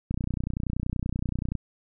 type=click train; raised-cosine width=5 ms; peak=-16 dBFS; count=45; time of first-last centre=0.11-1.553 s; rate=30.5 Hz; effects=none